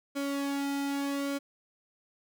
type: tone with flanger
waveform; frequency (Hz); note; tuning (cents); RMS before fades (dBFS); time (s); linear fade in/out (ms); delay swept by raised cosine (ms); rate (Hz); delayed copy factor
sawtooth; 280; C#4; +18; -32; 0.15-1.39; 20; 1.1 to 1.82; 0.82; -0.65
effects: none